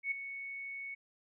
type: tone with ADSR envelope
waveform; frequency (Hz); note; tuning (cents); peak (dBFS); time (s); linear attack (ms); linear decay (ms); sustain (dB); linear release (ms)
sine; 2217; C#7; 0; -29; 0.03-0.95; 84; 8; -11; 12
effects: none